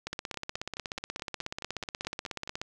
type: two click trains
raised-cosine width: 0.2 ms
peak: -17 / -22 dBFS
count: 43 / 12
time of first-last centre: 0.07-2.615 / 0.13-2.475 s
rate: 16.5 / 4.69 Hz
effects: none